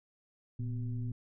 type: tone with frequency modulation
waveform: sine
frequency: 116.54 Hz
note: A#2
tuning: in tune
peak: -33 dBFS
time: 0.59-1.12 s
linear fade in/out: 5 ms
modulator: 132 Hz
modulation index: 0.64
effects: none